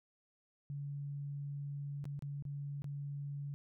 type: tone with dropouts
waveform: sine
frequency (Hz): 142.4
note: C#3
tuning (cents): +47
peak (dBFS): -39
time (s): 0.7-3.54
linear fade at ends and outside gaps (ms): 0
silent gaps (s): 2.042-2.054 / 2.192-2.223 / 2.424-2.452 / 2.82-2.843
effects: none